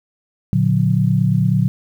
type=chord; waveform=sine; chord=Bb augmented; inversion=none; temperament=just; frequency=116.54 / 145.68 / 182.1 Hz; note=Bb2 / D3 / F#3; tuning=0 / -14 / -27 cents; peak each=-17 dBFS; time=0.53-1.68 s; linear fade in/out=0 ms; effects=8-bit